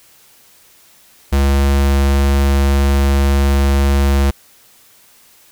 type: tone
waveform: square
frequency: 69.3 Hz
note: C#2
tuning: in tune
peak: -11 dBFS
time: 1.32-4.31 s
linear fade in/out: 10 ms
effects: white hiss -48 dBFS RMS until 5.51 s